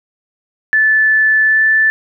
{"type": "tone with pitch glide", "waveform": "sine", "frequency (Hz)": [1746, 1757.1], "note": ["A6", "A6"], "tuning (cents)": [-14, -3], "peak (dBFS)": -8, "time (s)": [0.73, 1.9], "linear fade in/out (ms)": 0, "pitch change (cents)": 11, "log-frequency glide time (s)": [1.45, 1.62], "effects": []}